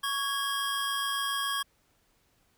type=tone cluster; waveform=square; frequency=1117 / 1651 / 3244 Hz; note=C#6 / G#6 / G#7; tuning=+13 / -11 / -41 cents; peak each=-33 / -35 / -34 dBFS; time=0.03-1.63 s; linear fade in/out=10 ms; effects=pink hiss -69 dBFS RMS until 2.57 s